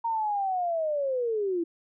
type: linear sweep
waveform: sine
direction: down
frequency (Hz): 932.3 to 327.1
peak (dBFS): -25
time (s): 0.04-1.64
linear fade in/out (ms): 10
effects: none